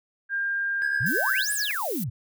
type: tone with pitch glide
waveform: sine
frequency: 1602 to 1548.3 Hz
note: G6 to G6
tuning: +37 to -22 cents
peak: -24 dBFS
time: 0.29-1.46 s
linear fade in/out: 50 ms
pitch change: -59 cents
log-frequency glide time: 1.03-1.1 s
type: tone with tremolo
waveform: triangle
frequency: 1673 Hz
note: G#6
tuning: 12 cents sharp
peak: -24 dBFS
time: 0.82-1.71 s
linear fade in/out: 0 ms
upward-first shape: sine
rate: 9.1 Hz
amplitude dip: 60%
type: exponential two-way sweep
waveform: sine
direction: up then down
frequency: 100.8 to 9956 to 100.8 Hz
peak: -27 dBFS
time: 1-2.1 s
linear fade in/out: 10 ms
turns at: 1.53 s
type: noise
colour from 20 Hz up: violet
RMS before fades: -34 dBFS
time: 1.06-2.04 s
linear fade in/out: 5 ms
effects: none